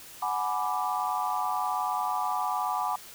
sine chord, G# half-diminished seventh, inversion third, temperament equal with one note detuned, 740 / 838.8 / 987.8 / 1174.7 Hz, F#5 / G#5 / B5 / D6, 0 / +17 / 0 / 0 cents, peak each -32 dBFS, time 0.22-2.96 s, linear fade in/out 5 ms, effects white hiss -47 dBFS RMS until 3.14 s

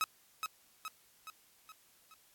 sawtooth tone with echo, 1280 Hz, D#6, 49 cents sharp, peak -26 dBFS, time 0.01-0.04 s, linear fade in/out 0 ms, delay 420 ms, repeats 5, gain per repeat -5 dB, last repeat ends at 2.14 s, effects white hiss -66 dBFS RMS until 2.34 s + AAC 64 kbps

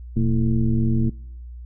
sine tone with frequency modulation, 123.47 Hz, B2, in tune, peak -16 dBFS, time 0.16-1.1 s, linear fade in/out 10 ms, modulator 103 Hz, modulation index 1.4, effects noise-tail reverb RT60 0.9 s tail -26 dB re dry + added 60 Hz sine -34 dBFS peak until 1.65 s

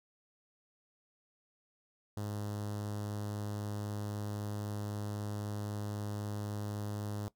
sawtooth tone with notch filter, 103.83 Hz, G#2, in tune, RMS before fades -39 dBFS, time 2.17-7.28 s, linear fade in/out 0 ms, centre 2300 Hz, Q 0.91, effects noise-tail reverb RT60 0.1 s tail -18 dB re dry

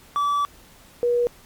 triangle / sine tone pair in turn, 1153 / 481.6 Hz, D6 / B4, -32 / -44 cents, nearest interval octave + minor third, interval 1512 cents, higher first, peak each -17 dBFS, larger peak neither, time 0.16-0.45 / 1.03-1.27 s, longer first, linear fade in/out 0 ms, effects pink hiss -50 dBFS RMS until 1.45 s + MP3 96 kbps

